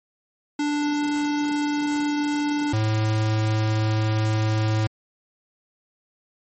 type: tone pair in turn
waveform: square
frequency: 293.7 / 108.78 Hz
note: D4 / A2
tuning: 0 / -19 cents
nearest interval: octave + perfect fourth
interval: 1719 cents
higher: first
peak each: -22 / -20 dBFS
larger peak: second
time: 0.59-2.73 / 2.73-4.87 s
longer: neither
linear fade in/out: 5 ms
effects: MP3 32 kbps